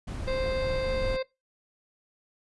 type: noise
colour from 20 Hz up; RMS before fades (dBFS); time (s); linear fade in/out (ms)
brown; -33; 0.07-1.17; 10
type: harmonic tone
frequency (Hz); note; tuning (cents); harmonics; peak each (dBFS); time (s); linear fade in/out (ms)
523.3; C5; 0; 1 / 2 / 3 / 4 / 5 / 7 / 8 / 9; -28 / -42 / -44 / -41 / -46 / -45 / -53 / -45; 0.27-1.23; 10
effects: noise-tail reverb RT60 0.2 s tail -19 dB re dry + resampled to 24000 Hz